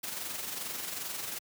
white noise with amplitude modulation, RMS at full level -36 dBFS, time 0.03-1.39 s, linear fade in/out 10 ms, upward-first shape sine, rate 22.5 Hz, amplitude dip 45%, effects high-pass 100 Hz 12 dB/octave

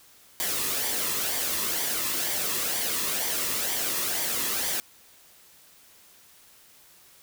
white noise with flanger, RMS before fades -28 dBFS, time 0.4-4.8 s, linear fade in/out 0 ms, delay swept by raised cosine 0.74 to 1.35 ms, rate 2.1 Hz, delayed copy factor -0.5, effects white hiss -55 dBFS RMS until 7.22 s

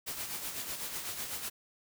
white noise with tremolo, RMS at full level -37 dBFS, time 0.06-1.5 s, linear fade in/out 20 ms, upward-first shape sine, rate 8 Hz, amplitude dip 50%, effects none

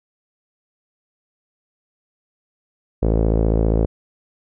sawtooth tone with low-pass filter, 55 Hz, A1, in tune, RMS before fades -17 dBFS, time 3.02-3.86 s, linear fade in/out 10 ms, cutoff 490 Hz, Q 2.2, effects none

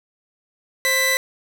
sawtooth tone pair together, 527.3 / 1991 Hz, C5 / B6, +13 / +14 cents, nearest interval octave + major seventh, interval 2301 cents, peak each -20 / -14 dBFS, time 0.85-1.17 s, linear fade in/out 0 ms, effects none

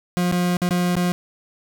40% pulse tone with dropouts, 177.7 Hz, F3, 30 cents sharp, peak -17 dBFS, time 0.17-1.12 s, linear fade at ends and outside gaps 0 ms, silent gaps 0.315-0.324 / 0.569-0.618 / 0.69-0.708 / 0.954-0.966 s, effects none

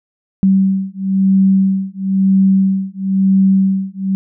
sine beating tone pair, 191.9 / 192.9 Hz, G3 / G3, -37 / -28 cents, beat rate 1 Hz, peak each -13 dBFS, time 0.43-4.15 s, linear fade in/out 0 ms, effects none

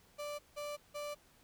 35% pulse tone bursts, 587.3 Hz, D5, in tune, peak -38 dBFS, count 3, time 0.18-1.15 s, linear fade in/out 20 ms, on 210 ms, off 170 ms, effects pink hiss -66 dBFS RMS until 1.43 s

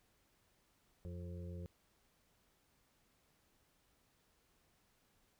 harmonic tone with a mistuned harmonic, 87.31 Hz, F2, in tune, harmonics 1 / 2 / 4 / 5 / 6, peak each -45 / -50 / -57 / -58 / -58 dBFS, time 1.05-1.66 s, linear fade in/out 0 ms, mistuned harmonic 6, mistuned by +22 cents, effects pink hiss -75 dBFS RMS until 5.39 s

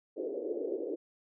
pink band-pass noise, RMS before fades -36 dBFS, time 0.16-0.96 s, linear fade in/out 20 ms, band 330 to 510 Hz, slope 48 dB/octave, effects none

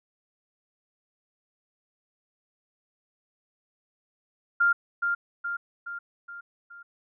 sine tone with echo, 1398 Hz, F6, 1 cent sharp, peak -18 dBFS, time 4.6-4.73 s, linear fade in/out 10 ms, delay 420 ms, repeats 5, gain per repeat -5 dB, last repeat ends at 6.83 s, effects none

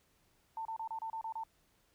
sine tone bursts, 895 Hz, A5, 29 cents sharp, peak -37 dBFS, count 8, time 0.57-1.436 s, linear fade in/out 2 ms, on 82 ms, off 30 ms, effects pink hiss -72 dBFS RMS until 1.94 s

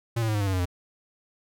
square tone with pitch steps, 116.54 / 112.05 / 107.74 / 103.59 / 99.6 / 95.76 / 92.07 / 88.53 Hz, A#2 / A2 / A2 / G#2 / G2 / G2 / F#2 / F2, 0 / +32 / -36 / -4 / +28 / -40 / -8 / +24 cents, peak -24 dBFS, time 0.16-0.656 s, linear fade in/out 10 ms, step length 62 ms, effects none

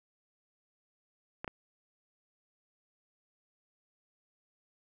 clicks, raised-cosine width 0.5 ms, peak -22 dBFS, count 2, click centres 1.445 / 1.478 s, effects none

